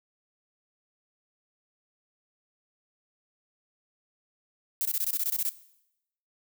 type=noise bursts; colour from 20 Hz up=violet; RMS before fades=-28 dBFS; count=11; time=4.81-5.492 s; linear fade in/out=0 ms; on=42 ms; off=22 ms; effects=noise-tail reverb RT60 0.8 s tail -17 dB re dry